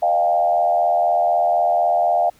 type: tone with frequency modulation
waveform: sine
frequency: 701 Hz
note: F5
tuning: 6 cents sharp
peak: -14 dBFS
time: 0.02-2.3 s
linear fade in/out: 10 ms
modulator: 84 Hz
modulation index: 0.98
effects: pink hiss -54 dBFS RMS until 2.39 s